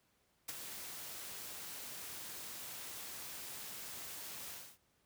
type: noise with ADSR envelope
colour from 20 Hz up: white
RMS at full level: -40 dBFS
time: 0.48-4.78 s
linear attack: 11 ms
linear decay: 22 ms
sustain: -7 dB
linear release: 260 ms
effects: pink hiss -75 dBFS RMS until 5.05 s + high-pass 60 Hz 12 dB/octave